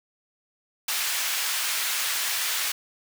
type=high-pass noise; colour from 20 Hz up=pink; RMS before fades=-27 dBFS; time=0.88-2.72 s; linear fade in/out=5 ms; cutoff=1700 Hz; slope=12 dB/octave; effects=none